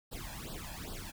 pink noise with flanger, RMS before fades -43 dBFS, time 0.11-1.12 s, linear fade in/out 20 ms, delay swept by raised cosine 0.22 to 1.22 ms, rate 2.5 Hz, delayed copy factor +1, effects none

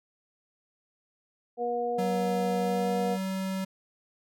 harmonic tone, 240.1 Hz, B3, 49 cents flat, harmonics 1 / 2 / 3, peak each -39 / -29 / -31 dBFS, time 1.57-3.18 s, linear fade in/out 50 ms
square tone with pitch glide, 187.6 to 190.44 Hz, F#3 to G3, +24 to -50 cents, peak -30 dBFS, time 1.98-3.65 s, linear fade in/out 10 ms, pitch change +26 cents, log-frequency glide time 2.61-2.9 s
effects none

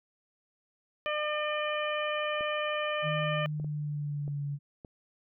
harmonic tone, 602 Hz, D5, 43 cents sharp, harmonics 1 / 2 / 3 / 4 / 5, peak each -32 / -35 / -37 / -38 / -39 dBFS, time 1.06-3.46 s, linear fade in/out 0 ms
clicks, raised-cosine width 2 ms, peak -32 dBFS, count 5, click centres 2.409 / 3.599 / 3.645 / 4.279 / 4.848 s
sine tone with pitch glide, 154.2 to 143.05 Hz, D#3 to D3, -15 to -45 cents, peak -31 dBFS, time 3.02-4.59 s, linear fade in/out 50 ms, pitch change -130 cents, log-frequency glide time 3.22-4.42 s
effects none

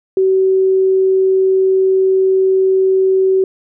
sine tone, 380 Hz, F#4, 46 cents sharp, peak -9 dBFS, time 0.17-3.44 s, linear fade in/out 2 ms, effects none

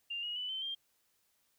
sine tone with pitch steps, 2794 / 2888 / 2984 / 3084 / 3187 Hz, F7 / F#7 / F#7 / G7 / G7, 0 / -43 / +14 / -29 / +28 cents, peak -36 dBFS, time 0.1-0.75 s, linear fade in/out 10 ms, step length 130 ms, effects white hiss -75 dBFS RMS until 1.58 s

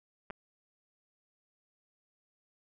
clicks, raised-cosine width 0.5 ms, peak -27 dBFS, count 2, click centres 0.302 / 0.307 s, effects none

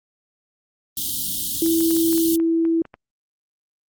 white band-stop noise, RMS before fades -25 dBFS, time 0.97-2.36 s, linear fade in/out 2 ms, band 330 to 3000 Hz, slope 96 dB/octave
sine tone, 329.6 Hz, E4, in tune, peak -16 dBFS, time 1.62-2.82 s, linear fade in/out 2 ms
clicks, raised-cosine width 0.5 ms, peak -24 dBFS, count 10, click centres 1.662 / 1.807 / 1.908 / 1.966 / 2.129 / 2.178 / 2.4 / 2.652 / 2.853 / 2.941 s
effects Opus 32 kbps

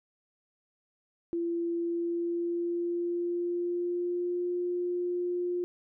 sine tone with pitch glide, 339.9 to 354.1 Hz, F4 to F4, -47 to +24 cents, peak -28 dBFS, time 1.33-5.64 s, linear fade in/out 0 ms, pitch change +71 cents, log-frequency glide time 1.75-4.49 s, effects none

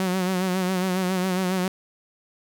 sawtooth tone with vibrato, 185 Hz, F#3, in tune, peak -18 dBFS, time 0-1.68 s, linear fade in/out 2 ms, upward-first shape sine, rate 7.3 Hz, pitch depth 51 cents each way, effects none

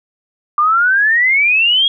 sine exponential sweep, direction up, 1174.7 to 3322 Hz, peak -9 dBFS, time 0.58-1.88 s, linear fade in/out 2 ms, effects none

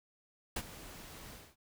pink noise with ADSR envelope, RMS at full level -35 dBFS, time 0.56-1.56 s, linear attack 6 ms, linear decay 54 ms, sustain -15 dB, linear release 240 ms, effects none

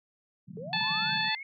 pink band-pass noise, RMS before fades -43 dBFS, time 0.47-1.3 s, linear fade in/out 10 ms, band 140 to 210 Hz, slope 48 dB/octave
sine linear sweep, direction up, 412.7 to 2223 Hz, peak -38 dBFS, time 0.57-1.43 s, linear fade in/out 2 ms
harmonic tone, 873 Hz, A5, 14 cents flat, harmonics 1 / 2 / 3 / 4 / 5, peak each -33 / -33 / -33 / -33 / -33 dBFS, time 0.73-1.35 s, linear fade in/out 2 ms
effects none

